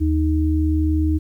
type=tone pair together; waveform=sine; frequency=78.16 / 311.1 Hz; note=D#2 / D#4; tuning=+8 / 0 cents; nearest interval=2 octaves; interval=2392 cents; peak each=-17 / -20 dBFS; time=0-1.19 s; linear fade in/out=20 ms; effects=9-bit